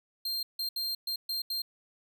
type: tone bursts at uneven times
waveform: 45% pulse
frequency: 4186 Hz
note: C8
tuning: in tune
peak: -30 dBFS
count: 6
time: 0.25-0.43 / 0.59-0.69 / 0.76-0.95 / 1.07-1.16 / 1.29-1.42 / 1.5-1.62 s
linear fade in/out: 5 ms
effects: none